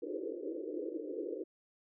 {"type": "band-pass noise", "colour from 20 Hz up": "pink", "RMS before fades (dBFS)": -40, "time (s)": [0.02, 1.44], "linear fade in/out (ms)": 10, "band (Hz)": [300, 530], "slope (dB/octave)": 96, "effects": []}